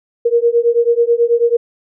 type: beating tone pair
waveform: sine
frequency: 466.2 / 475.4 Hz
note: A#4 / A#4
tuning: 0 / +34 cents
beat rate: 9.2 Hz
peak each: -13 dBFS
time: 0.25-1.57 s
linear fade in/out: 10 ms
effects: none